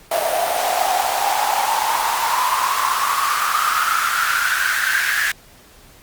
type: noise with high-pass filter sweep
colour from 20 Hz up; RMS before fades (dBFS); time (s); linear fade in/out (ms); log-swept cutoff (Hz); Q
pink; -19; 0.11-5.32; 5; 640 to 1700; 8.3
effects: pink hiss -47 dBFS RMS until 6.02 s + Opus 48 kbps